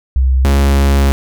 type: tone pair in turn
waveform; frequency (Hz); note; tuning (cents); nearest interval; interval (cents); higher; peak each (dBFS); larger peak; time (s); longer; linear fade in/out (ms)
sine / 45% pulse; 65 / 69.35; C2 / C#2; -11 / +1; minor second; 112; second; -8; neither; 0.16-0.45 / 0.45-1.12; second; 0
effects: none